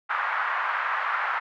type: band-pass noise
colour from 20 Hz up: white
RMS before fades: -27 dBFS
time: 0.09-1.4 s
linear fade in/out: 20 ms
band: 930 to 1600 Hz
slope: 24 dB/octave
effects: none